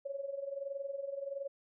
sine tone with amplitude modulation, 554.4 Hz, C#5, in tune, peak -34 dBFS, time 0.05-1.48 s, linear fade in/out 10 ms, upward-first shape sine, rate 21.4 Hz, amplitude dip 75%, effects none

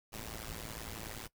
pink noise with amplitude modulation, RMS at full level -40 dBFS, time 0.12-1.28 s, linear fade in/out 20 ms, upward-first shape sine, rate 111 Hz, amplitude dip 100%, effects noise-tail reverb RT60 0.1 s tail -19 dB re dry

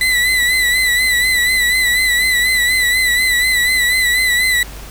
35% pulse tone with vibrato, 1993 Hz, B6, 15 cents sharp, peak -10 dBFS, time 0.01-4.63 s, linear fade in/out 2 ms, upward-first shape sine, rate 4.1 Hz, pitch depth 50 cents each way, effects added 50 Hz sine -31 dBFS peak until 4.9 s + pink hiss -35 dBFS RMS until 4.9 s

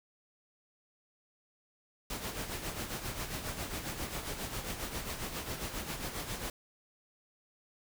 pink noise with tremolo, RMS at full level -37 dBFS, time 2.1-6.5 s, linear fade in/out 2 ms, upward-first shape sine, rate 7.4 Hz, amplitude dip 55%, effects none

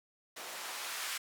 blue noise with band-pass filter sweep, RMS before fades -41 dBFS, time 0.36-1.18 s, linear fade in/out 10 ms, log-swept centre 540 to 1600 Hz, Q 0.82, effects none

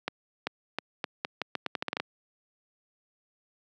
accelerating click train, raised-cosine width 0.3 ms, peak -13 dBFS, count 14, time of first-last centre 0.08-2 s, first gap 390 ms, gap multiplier 0.81, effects high-pass 200 Hz 12 dB/octave

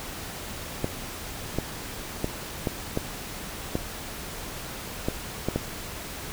clicks, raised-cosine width 2 ms, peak -11 dBFS, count 9, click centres 0.844 / 1.586 / 2.244 / 2.672 / 2.974 / 3.754 / 5.085 / 5.486 / 5.56 s, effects pink hiss -37 dBFS RMS until 6.32 s

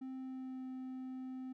triangle tone with pitch glide, 261.6 to 258.6 Hz, C4 to C4, 0 to -20 cents, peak -40 dBFS, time 0.01-1.53 s, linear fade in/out 10 ms, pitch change -20 cents, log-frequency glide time 0.13-0.66 s, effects none

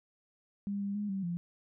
sine tone with pitch steps, 201.1 / 199.9 / 206.9 / 193.8 / 173 Hz, G3 / G3 / G#3 / G3 / F3, +44 / +34 / -6 / -20 / -16 cents, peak -32 dBFS, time 0.67-1.37 s, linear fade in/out 0 ms, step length 140 ms, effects none

